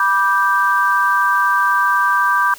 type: chord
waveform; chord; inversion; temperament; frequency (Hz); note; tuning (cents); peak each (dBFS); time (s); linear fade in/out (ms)
sine; G major; first; just; 980 / 1176 / 1568; B5 / D6 / G6; -14 / +2 / 0; -18 / -16 / -16; 0-2.54; 2
effects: white hiss -39 dBFS RMS until 2.58 s